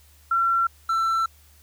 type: tone pair in turn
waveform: sine / triangle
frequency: 1359 / 1338.7 Hz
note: F6 / E6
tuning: -48 / +26 cents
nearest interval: unison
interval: 26 cents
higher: first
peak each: -18 / -18 dBFS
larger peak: neither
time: 0.31-0.67 / 0.89-1.26 s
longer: second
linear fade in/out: 5 ms
effects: added 74 Hz sine -53 dBFS peak until 1.62 s + white hiss -57 dBFS RMS until 1.62 s